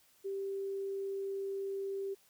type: tone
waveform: sine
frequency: 392 Hz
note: G4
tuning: in tune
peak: -35 dBFS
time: 0.24-2.15 s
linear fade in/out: 20 ms
effects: white hiss -67 dBFS RMS until 2.29 s